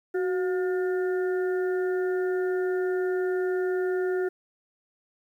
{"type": "harmonic tone with a mistuned harmonic", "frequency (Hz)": 357.4, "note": "F4", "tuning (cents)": 40, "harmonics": [1, 2, 4, 5], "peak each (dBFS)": [-24, -39, -38, -42], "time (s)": [0.14, 4.29], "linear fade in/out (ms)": 10, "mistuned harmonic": 1, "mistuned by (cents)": 60, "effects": ["10-bit"]}